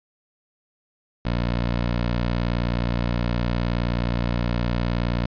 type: tone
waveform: 15% pulse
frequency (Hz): 59.2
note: A#1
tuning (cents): +27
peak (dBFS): -15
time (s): 1.25-5.26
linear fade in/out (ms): 5
effects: resampled to 11025 Hz